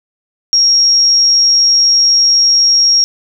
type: tone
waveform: sine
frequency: 5588 Hz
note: F8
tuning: in tune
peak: -6 dBFS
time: 0.53-3.04 s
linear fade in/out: 0 ms
effects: none